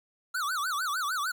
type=tone with vibrato; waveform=square; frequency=1312 Hz; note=E6; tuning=9 cents flat; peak=-29 dBFS; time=0.34-1.32 s; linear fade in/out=10 ms; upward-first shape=sine; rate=6.6 Hz; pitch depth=260 cents each way; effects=10-bit